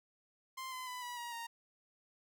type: tone with pitch steps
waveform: sawtooth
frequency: 1046.5 / 1022 / 998.1 / 974.7 / 951.9 / 929.6 Hz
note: C6 / C6 / B5 / B5 / A#5 / A#5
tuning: 0 / -41 / +18 / -23 / +36 / -5 cents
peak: -38 dBFS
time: 0.57-1.47 s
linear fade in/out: 10 ms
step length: 150 ms
effects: none